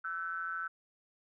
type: ring-modulated tone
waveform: triangle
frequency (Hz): 86.7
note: F2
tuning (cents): -12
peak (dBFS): -30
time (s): 0.04-0.68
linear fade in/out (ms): 10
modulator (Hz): 1420
effects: none